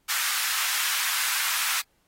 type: high-pass noise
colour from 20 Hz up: pink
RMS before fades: -27 dBFS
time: 0.08-1.82 s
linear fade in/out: 20 ms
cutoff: 1200 Hz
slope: 24 dB/octave
effects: pink hiss -69 dBFS RMS until 2.07 s + AAC 48 kbps